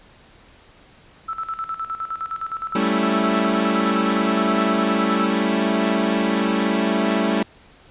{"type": "tone with tremolo", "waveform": "sine", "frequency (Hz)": 1318.5, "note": "E6", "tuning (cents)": 0, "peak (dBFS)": -23, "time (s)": [1.28, 5.26], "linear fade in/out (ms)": 10, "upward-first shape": "square", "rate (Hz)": 9.7, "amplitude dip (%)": 75}
{"type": "chord", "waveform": "sawtooth", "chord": "A dominant seventh", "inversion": "third", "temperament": "equal", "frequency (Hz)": [196, 220, 277.2, 329.6], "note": ["G3", "A3", "C#4", "E4"], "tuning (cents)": [0, 0, 0, 0], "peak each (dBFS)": [-19, -18, -21, -21], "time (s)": [2.75, 7.43], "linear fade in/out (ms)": 5}
{"effects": ["pink hiss -50 dBFS RMS until 7.9 s", "resampled to 8000 Hz"]}